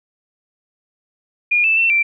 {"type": "tone with pitch steps", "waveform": "sine", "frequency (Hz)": [2428, 2639, 2691, 2349], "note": ["D#7", "E7", "E7", "D7"], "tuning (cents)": [-43, 1, 35, 0], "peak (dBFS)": -12, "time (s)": [1.51, 2.03], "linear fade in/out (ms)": 10, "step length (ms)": 130, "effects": []}